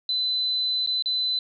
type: tone with dropouts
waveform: sine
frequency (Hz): 4020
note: B7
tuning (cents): +30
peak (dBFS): -22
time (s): 0.09-1.39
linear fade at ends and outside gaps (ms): 2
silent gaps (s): 0.863-0.873 / 1.024-1.058
effects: none